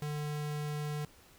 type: tone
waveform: square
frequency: 149 Hz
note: D3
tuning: 25 cents sharp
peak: -35 dBFS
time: 0.02-1.05 s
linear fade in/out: 2 ms
effects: pink hiss -60 dBFS RMS until 1.38 s